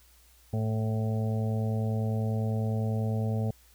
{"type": "harmonic tone", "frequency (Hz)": 110, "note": "A2", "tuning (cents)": 0, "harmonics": [1, 2, 4, 5, 6, 7], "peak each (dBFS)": [-27, -33, -39, -41, -43, -44], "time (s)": [0.53, 3.51], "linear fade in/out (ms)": 5, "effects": ["added 60 Hz sine -59 dBFS peak until 3.74 s", "white hiss -61 dBFS RMS until 3.74 s"]}